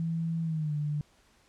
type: tone with pitch glide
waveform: sine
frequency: 164.81 to 148.54 Hz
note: E3 to D3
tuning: 0 to +20 cents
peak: -28 dBFS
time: 0-1.01 s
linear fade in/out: 0 ms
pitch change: -180 cents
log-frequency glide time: 0.43-0.74 s
effects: pink hiss -64 dBFS RMS until 1.48 s + low-pass 9000 Hz 12 dB/octave